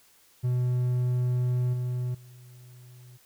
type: tone with level steps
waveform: triangle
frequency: 124.3 Hz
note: B2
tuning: 12 cents sharp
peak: -21 / -25 / -45 dBFS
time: 0.43-3.18 s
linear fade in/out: 20 ms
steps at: 1.73 / 2.14 s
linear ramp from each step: 10 ms
effects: white hiss -60 dBFS RMS until 3.25 s